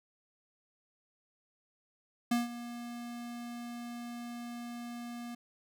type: tone with ADSR envelope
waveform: square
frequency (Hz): 238.5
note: A#3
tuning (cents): +40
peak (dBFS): -26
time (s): 2.31-5.35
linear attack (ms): 7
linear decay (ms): 160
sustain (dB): -15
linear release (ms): 6
effects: none